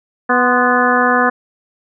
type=harmonic tone with a mistuned harmonic; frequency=246.9 Hz; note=B3; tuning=in tune; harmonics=1 / 2 / 3 / 4 / 5 / 6 / 7; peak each=-18 / -18 / -18 / -18 / -18 / -18 / -18 dBFS; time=0.29-1.3 s; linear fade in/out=10 ms; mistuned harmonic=4; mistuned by=+84 cents; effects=none